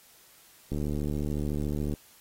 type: click train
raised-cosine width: 3 ms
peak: -19 dBFS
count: 91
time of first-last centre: 0.72-1.938 s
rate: 73.9 Hz
effects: white hiss -57 dBFS RMS until 2.2 s + AAC 48 kbps